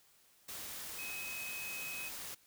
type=tone in noise; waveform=sine; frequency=2540 Hz; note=D#7; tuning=35 cents sharp; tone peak=-42 dBFS; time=0.98-2.09 s; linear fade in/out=10 ms; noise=white; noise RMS=-45 dBFS; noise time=0.48-2.35 s; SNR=0 dB; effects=white hiss -67 dBFS RMS until 2.46 s